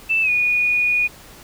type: tone with pitch glide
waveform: sine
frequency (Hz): 2649 to 2457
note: E7 to D#7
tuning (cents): +8 to -22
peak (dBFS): -15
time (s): 0.09-1.08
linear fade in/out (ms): 20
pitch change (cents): -130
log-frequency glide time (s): 0.22-0.3
effects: pink hiss -43 dBFS RMS until 1.43 s